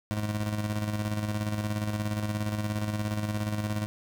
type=tone with tremolo; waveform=25% pulse; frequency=105.4 Hz; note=G#2; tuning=26 cents sharp; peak=-23 dBFS; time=0.11-3.86 s; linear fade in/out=0 ms; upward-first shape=square; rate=17 Hz; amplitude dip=45%; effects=none